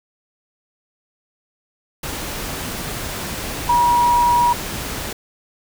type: tone in noise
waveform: sine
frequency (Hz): 960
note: B5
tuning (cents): -49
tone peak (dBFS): -12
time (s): 3.69-4.53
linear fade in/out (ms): 5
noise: pink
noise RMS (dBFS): -27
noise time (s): 2.03-5.13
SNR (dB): +12
effects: none